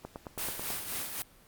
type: click train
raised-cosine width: 1 ms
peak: -25 dBFS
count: 7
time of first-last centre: 0.05-0.704 s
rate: 9.17 Hz
type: noise with tremolo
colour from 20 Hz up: white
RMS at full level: -34 dBFS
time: 0.38-1.22 s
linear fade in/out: 0 ms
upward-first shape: sine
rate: 3.8 Hz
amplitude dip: 50%
effects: pink hiss -59 dBFS RMS until 1.47 s + Opus 48 kbps